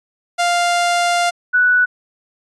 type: tone pair in turn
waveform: sawtooth / sine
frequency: 698.5 / 1480.1 Hz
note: F5 / F#6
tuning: 0 / 0 cents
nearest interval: octave + minor second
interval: 1300 cents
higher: second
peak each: -10 dBFS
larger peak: neither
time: 0.38-1.31 / 1.53-1.86 s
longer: first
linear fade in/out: 20 ms
effects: resampled to 22050 Hz

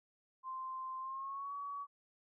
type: tone with pitch glide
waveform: sine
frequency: 1044 to 1131.9 Hz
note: C6 to C#6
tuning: -4 to +36 cents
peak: -40 dBFS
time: 0.43-1.87 s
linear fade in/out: 50 ms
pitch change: +140 cents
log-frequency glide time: 0.99-1.53 s
effects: none

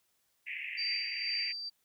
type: band-pass noise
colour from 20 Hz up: white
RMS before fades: -40 dBFS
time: 0.46-1.53 s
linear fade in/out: 20 ms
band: 1900 to 2700 Hz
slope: 96 dB/octave
type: tone with tremolo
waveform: sine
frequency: 4669 Hz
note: D8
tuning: 11 cents flat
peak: -31 dBFS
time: 0.77-1.7 s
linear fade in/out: 20 ms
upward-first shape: sine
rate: 2.1 Hz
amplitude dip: 55%
effects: white hiss -75 dBFS RMS until 1.84 s

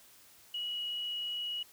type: tone with frequency modulation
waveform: sine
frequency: 2914 Hz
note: F#7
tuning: 27 cents flat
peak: -34 dBFS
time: 0.54-1.63 s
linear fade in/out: 5 ms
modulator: 41 Hz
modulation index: 0.5
effects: white hiss -59 dBFS RMS until 1.72 s

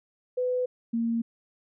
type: tone pair in turn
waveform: sine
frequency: 501 / 230.8 Hz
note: B4 / A#3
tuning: +25 / -17 cents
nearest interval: octave + minor second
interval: 1342 cents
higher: first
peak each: -24 dBFS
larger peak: neither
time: 0.37-0.66 / 0.93-1.22 s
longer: neither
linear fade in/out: 10 ms
effects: none

